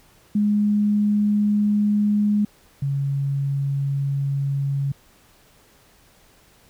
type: tone pair in turn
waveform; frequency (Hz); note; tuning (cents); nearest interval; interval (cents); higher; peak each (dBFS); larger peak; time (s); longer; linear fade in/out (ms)
sine; 207.7 / 139.06; G#3 / C#3; 0 / +6; perfect fifth; 694; first; -16 / -20; first; 0.35-2.45 / 2.82-4.92; neither; 5
effects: pink hiss -55 dBFS RMS until 6.69 s